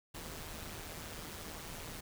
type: noise with amplitude modulation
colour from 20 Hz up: pink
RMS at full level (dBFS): -43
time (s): 0.14-2.01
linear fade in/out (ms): 10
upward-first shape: sine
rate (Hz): 159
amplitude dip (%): 60
effects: none